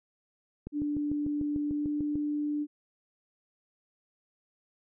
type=click train; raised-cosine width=3 ms; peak=-25 dBFS; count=11; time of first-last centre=0.67-2.156 s; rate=6.73 Hz
type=tone with pitch glide; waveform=sine; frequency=293.7 to 295.7 Hz; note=D4 to D4; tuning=0 to +12 cents; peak=-28 dBFS; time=0.72-2.67 s; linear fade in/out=50 ms; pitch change=+12 cents; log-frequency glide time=1.71-1.89 s
effects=none